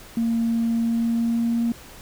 sine tone with pitch glide, 230 to 233.3 Hz, A#3 to A#3, -23 to +2 cents, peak -18 dBFS, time 0.17-1.72 s, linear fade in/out 2 ms, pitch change +25 cents, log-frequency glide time 0.72-1.61 s, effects tanh soft clip ceiling -15 dBFS + pink hiss -44 dBFS RMS until 2.01 s

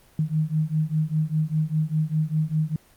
sine beating tone pair, 153.3 / 158.3 Hz, D#3 / D#3, -25 / +30 cents, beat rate 5 Hz, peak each -24 dBFS, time 0.19-2.76 s, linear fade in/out 2 ms, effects pink hiss -56 dBFS RMS until 2.96 s + Opus 24 kbps

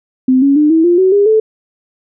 sine tone with pitch steps, 258.2 / 278.3 / 300 / 323.4 / 348.7 / 375.8 / 405.2 / 436.8 Hz, C4 / C#4 / D4 / E4 / F4 / F#4 / G#4 / A4, -23 / +7 / +37 / -33 / -3 / +27 / -43 / -13 cents, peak -6 dBFS, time 0.28-1.4 s, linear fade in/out 5 ms, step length 140 ms, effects none

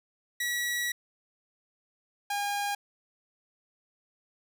sawtooth tone pair in turn, 1932 / 812.3 Hz, B6 / G#5, -39 / -39 cents, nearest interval octave + minor third, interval 1500 cents, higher first, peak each -25 dBFS, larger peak neither, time 0.4-0.92 / 2.3-2.75 s, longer first, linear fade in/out 5 ms, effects none

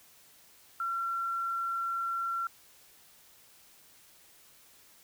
sine tone, 1362 Hz, F6, 44 cents flat, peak -30 dBFS, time 0.8-2.47 s, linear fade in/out 2 ms, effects white hiss -59 dBFS RMS until 5.03 s

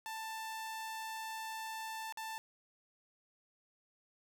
sawtooth tone with dropouts, 886 Hz, A5, 12 cents sharp, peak -37 dBFS, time 0.06-2.38 s, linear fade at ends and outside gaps 0 ms, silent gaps 2.124-2.173 s, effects none

